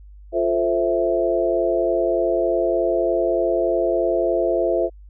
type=chord; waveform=sine; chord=F major seventh; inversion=none; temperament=equal; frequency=349.2 / 440 / 523.3 / 659.3 Hz; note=F4 / A4 / C5 / E5; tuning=0 / 0 / 0 / 0 cents; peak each=-22 / -25 / -23 / -21 dBFS; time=0.32-4.9 s; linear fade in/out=50 ms; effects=added 50 Hz sine -40 dBFS peak until 5.09 s